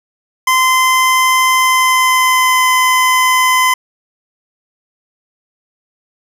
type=tone with pitch glide; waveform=25% pulse; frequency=1033 to 1022.3 Hz; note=C6 to C6; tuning=-22 to -41 cents; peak=-5 dBFS; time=0.47-3.74 s; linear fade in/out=5 ms; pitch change=-19 cents; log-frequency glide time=1.56-2.7 s; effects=none